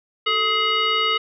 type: tone with frequency modulation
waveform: sine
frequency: 2093 Hz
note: C7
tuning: in tune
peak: -17 dBFS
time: 0.26-1.18 s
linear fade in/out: 10 ms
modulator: 825 Hz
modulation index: 1.7
effects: none